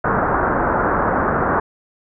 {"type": "low-pass noise", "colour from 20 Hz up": "white", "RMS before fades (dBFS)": -18, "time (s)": [0.04, 1.6], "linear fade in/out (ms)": 5, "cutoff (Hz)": 1500, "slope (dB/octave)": 48, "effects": []}